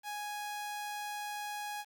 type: tone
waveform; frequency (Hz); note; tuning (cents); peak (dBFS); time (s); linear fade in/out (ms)
sawtooth; 830.6; G#5; 0; -34; 0.03-1.85; 50
effects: 10-bit